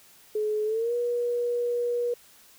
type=tone with pitch glide; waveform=sine; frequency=426.1 to 481.1 Hz; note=G#4 to B4; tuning=+44 to -45 cents; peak=-24 dBFS; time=0.35-2.14 s; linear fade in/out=5 ms; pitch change=+211 cents; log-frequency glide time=0.65-0.94 s; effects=white hiss -55 dBFS RMS until 2.58 s